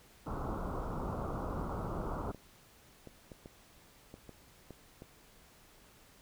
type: low-pass noise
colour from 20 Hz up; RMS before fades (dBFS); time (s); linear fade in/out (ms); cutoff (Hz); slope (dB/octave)
pink; -38; 0.26-2.32; 10; 1400; 96
type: clicks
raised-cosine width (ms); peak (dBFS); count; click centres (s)
2; -34; 10; 1.969 / 2.154 / 2.347 / 3.073 / 3.318 / 3.459 / 4.141 / 4.293 / 4.707 / 5.021
effects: pink hiss -61 dBFS RMS until 6.21 s